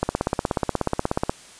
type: click train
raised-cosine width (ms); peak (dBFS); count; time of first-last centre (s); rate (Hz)
1; -6; 22; 0.03-1.295; 16.6
effects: white hiss -46 dBFS RMS until 1.59 s + resampled to 22050 Hz